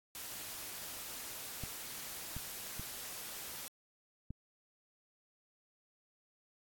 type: noise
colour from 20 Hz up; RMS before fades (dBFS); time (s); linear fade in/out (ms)
white; -45; 0.15-3.68; 0
type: clicks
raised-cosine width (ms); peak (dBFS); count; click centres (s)
5; -30; 4; 1.637 / 2.366 / 2.796 / 4.306
effects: AAC 64 kbps